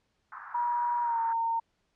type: band-pass noise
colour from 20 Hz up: pink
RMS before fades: -44 dBFS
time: 0.32-1.33 s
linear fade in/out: 2 ms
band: 910 to 1600 Hz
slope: 48 dB/octave
type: tone with pitch glide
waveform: sine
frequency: 959 to 915.7 Hz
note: A#5 to A#5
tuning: +49 to -31 cents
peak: -26 dBFS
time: 0.54-1.6 s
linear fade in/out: 10 ms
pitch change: -80 cents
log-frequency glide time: 1.01-1.19 s
effects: pink hiss -75 dBFS RMS until 1.95 s + low-pass 6000 Hz 12 dB/octave